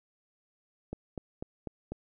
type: click train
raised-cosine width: 2 ms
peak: -23 dBFS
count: 5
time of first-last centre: 0.93-1.92 s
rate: 4.04 Hz
effects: none